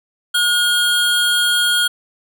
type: tone pair together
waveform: square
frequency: 1441 / 3241 Hz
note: F#6 / G#7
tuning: -46 / -43 cents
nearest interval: octave + major second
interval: 1403 cents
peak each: -17 dBFS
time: 0.34-1.88 s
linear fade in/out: 10 ms
effects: none